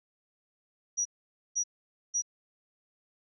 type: tone bursts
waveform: sine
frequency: 5800 Hz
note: F#8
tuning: 35 cents flat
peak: -26 dBFS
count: 3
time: 0.97-2.222 s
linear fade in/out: 20 ms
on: 84 ms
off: 500 ms
effects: none